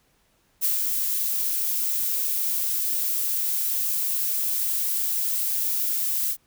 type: noise with ADSR envelope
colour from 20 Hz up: violet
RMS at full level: -22 dBFS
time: 0.61-6.37 s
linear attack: 30 ms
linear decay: 150 ms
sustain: -3 dB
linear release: 63 ms
effects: pink hiss -65 dBFS RMS until 6.46 s